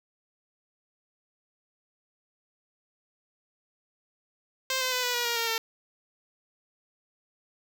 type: tone with pitch steps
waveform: 5% pulse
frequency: 523.3 / 512.5 / 502 / 491.7 / 481.5 / 471.6 / 461.9 / 452.4 Hz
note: C5 / C5 / B4 / B4 / B4 / A#4 / A#4 / A4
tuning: 0 / -36 / +28 / -8 / -44 / +20 / -16 / +48 cents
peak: -15 dBFS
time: 4.7-5.58 s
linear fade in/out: 2 ms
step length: 110 ms
effects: none